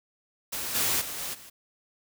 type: noise with level steps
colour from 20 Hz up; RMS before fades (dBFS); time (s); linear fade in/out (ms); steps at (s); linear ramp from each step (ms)
white; -33 / -26 / -36 / -34 / -48; 0.52-1.5; 10; 0.74 / 1 / 1.18 / 1.33; 20
effects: none